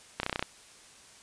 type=clicks; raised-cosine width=0.3 ms; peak=-13 dBFS; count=8; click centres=0.2 / 0.232 / 0.264 / 0.296 / 0.328 / 0.359 / 0.394 / 0.426 s; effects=white hiss -54 dBFS RMS until 1.22 s + resampled to 22050 Hz